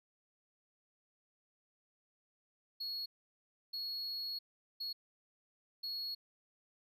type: tone bursts at uneven times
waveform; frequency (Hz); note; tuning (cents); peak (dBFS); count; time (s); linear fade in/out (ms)
triangle; 4334; C#8; -40; -37; 4; 2.8-3.06 / 3.73-4.39 / 4.8-4.93 / 5.83-6.15; 10
effects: none